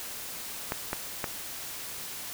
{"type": "clicks", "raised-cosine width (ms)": 0.5, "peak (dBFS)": -14, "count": 3, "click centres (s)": [0.721, 0.931, 1.242], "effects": ["white hiss -39 dBFS RMS until 2.33 s"]}